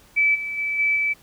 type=tone with level steps; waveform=sine; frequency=2308 Hz; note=D7; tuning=31 cents flat; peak=-15 / -26 / -22 / -17 / -19 dBFS; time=0.16-1.14 s; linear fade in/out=20 ms; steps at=0.34 / 0.57 / 0.78 / 0.95 s; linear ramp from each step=20 ms; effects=pink hiss -53 dBFS RMS until 1.22 s